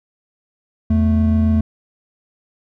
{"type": "tone pair together", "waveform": "triangle", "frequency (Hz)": [82.41, 220], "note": ["E2", "A3"], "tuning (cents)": [0, 0], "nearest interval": "octave + perfect fourth", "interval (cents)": 1700, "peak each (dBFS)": -13, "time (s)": [0.9, 1.61], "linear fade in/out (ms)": 5, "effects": []}